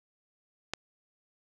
click, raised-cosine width 0.2 ms, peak -14 dBFS, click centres 0.736 s, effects none

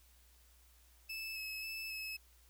30% pulse tone with pitch steps, 2623 / 2580 / 2624 / 2586 Hz, E7 / E7 / E7 / E7, -9 / -38 / -9 / -34 cents, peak -38 dBFS, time 1.09-2.17 s, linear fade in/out 10 ms, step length 270 ms, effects added 60 Hz sine -64 dBFS peak until 2.49 s + white hiss -68 dBFS RMS until 2.49 s

